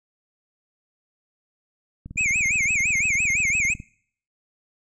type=click train; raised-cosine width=5 ms; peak=-24 dBFS; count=36; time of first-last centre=2.06-3.801 s; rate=20.1 Hz
type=tone with vibrato; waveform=square; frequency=2333 Hz; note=D7; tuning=12 cents flat; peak=-20 dBFS; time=2.17-3.74 s; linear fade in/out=10 ms; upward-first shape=sine; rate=5.9 Hz; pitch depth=180 cents each way
effects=noise-tail reverb RT60 0.6 s tail -24 dB re dry + resampled to 22050 Hz